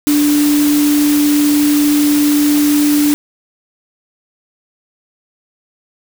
sine tone in noise, 293.7 Hz, D4, in tune, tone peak -9 dBFS, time 0.07-3.14 s, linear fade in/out 0 ms, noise white, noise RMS -21 dBFS, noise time 0.07-3.14 s, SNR +9 dB, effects none

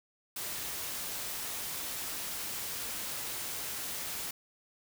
white noise, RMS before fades -38 dBFS, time 0.36-4.31 s, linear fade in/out 5 ms, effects none

